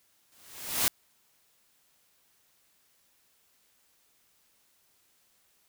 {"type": "noise with exponential growth", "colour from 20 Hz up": "white", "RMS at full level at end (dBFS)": -23, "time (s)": [0.32, 0.88], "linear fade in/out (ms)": 0, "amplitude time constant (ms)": 120, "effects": ["white hiss -68 dBFS RMS until 5.68 s"]}